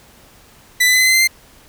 sawtooth tone with pitch steps, 1986 / 2003 / 2021 / 2038 / 2056 / 2074 / 2092 Hz, B6 / B6 / B6 / C7 / C7 / C7 / C7, +9 / +24 / +39 / -46 / -31 / -16 / -1 cents, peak -7 dBFS, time 0.8-1.276 s, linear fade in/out 10 ms, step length 68 ms, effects pink hiss -47 dBFS RMS until 1.68 s

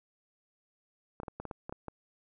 clicks, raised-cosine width 1 ms, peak -25 dBFS, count 9, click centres 1.201 / 1.233 / 1.282 / 1.4 / 1.453 / 1.512 / 1.695 / 1.725 / 1.883 s, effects none

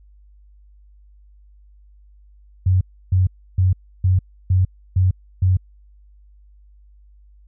sine tone bursts, 92.7 Hz, F#2, 4 cents sharp, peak -12 dBFS, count 7, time 2.66-5.57 s, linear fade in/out 5 ms, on 150 ms, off 310 ms, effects added 50 Hz sine -46 dBFS peak until 7.47 s

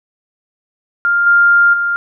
sine tone with level steps, 1400 Hz, F6, 4 cents sharp, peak -10 / -6 / -13 dBFS, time 1.05-1.96 s, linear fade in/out 0 ms, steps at 1.26 / 1.73 s, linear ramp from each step 10 ms, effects none

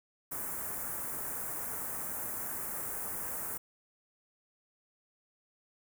white band-stop noise, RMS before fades -38 dBFS, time 0.31-3.58 s, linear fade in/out 10 ms, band 1700 to 8400 Hz, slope 24 dB/octave, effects none

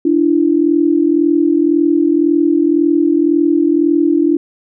sine tone pair together, 294.7 / 336.6 Hz, D4 / E4, +6 / +36 cents, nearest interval major second, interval 230 cents, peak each -12 dBFS, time 0.05-4.37 s, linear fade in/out 5 ms, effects none

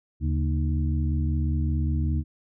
harmonic tone with a mistuned harmonic, 77.2 Hz, D#2, 13 cents flat, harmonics 1 / 2 / 3 / 4, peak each -23 / -29 / -33 / -35 dBFS, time 0.2-2.24 s, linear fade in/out 50 ms, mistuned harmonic 2, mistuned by -140 cents, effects none

